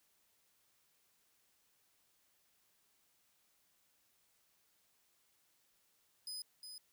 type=tone with echo; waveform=sawtooth; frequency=5010 Hz; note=D#8; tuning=11 cents sharp; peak=-40 dBFS; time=6.27-6.42 s; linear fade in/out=2 ms; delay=360 ms; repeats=1; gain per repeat=-6 dB; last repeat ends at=6.78 s; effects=white hiss -75 dBFS RMS until 6.92 s